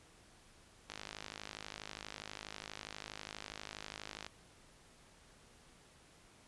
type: click train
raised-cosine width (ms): 0.2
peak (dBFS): -26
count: 177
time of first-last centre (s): 0.9-4.265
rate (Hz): 52.3
effects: pink hiss -63 dBFS RMS until 6.47 s + resampled to 24000 Hz